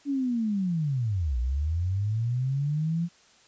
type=linear two-way sweep; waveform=sine; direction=down then up; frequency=288.7 to 57.9 to 173.6 Hz; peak=-24 dBFS; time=0.05-3.09 s; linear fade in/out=50 ms; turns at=1.38 s; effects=white hiss -58 dBFS RMS until 3.47 s + resampled to 16000 Hz